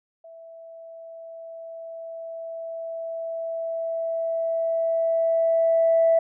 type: tone with level ramp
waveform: sine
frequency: 659.3 Hz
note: E5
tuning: in tune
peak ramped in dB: -42 to -14 dBFS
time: 0.24-6.19 s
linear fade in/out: 5 ms
effects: tanh soft clip ceiling -10 dBFS